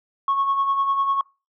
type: tone with tremolo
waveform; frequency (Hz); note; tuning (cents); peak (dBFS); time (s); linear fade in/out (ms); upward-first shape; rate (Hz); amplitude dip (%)
sine; 1100; C#6; -14; -15; 0.28-1.21; 2; sine; 10; 55
effects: noise-tail reverb RT60 0.3 s tail -26 dB re dry + tanh soft clip ceiling -14 dBFS